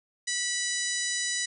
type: harmonic tone with a mistuned harmonic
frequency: 988 Hz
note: B5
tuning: in tune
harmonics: 2 / 3 / 4 / 5 / 6 / 7 / 8 / 9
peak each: -33 / -42 / -34 / -38 / -35 / -35 / -39 / -37 dBFS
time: 0.27-1.46 s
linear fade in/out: 10 ms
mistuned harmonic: 2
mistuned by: -22 cents
effects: none